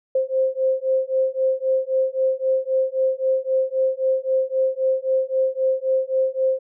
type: beating tone pair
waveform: sine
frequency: 523.3 / 527.1 Hz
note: C5 / C5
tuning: 0 / +13 cents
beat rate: 3.8 Hz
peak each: -21 dBFS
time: 0.15-6.59 s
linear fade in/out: 5 ms
effects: none